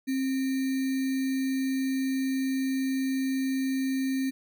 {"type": "tone with sample-and-hold", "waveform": "sine", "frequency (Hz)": 265.4, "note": "C4", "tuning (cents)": 25, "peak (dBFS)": -25, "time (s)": [0.07, 4.31], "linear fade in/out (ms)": 20, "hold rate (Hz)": 2100, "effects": []}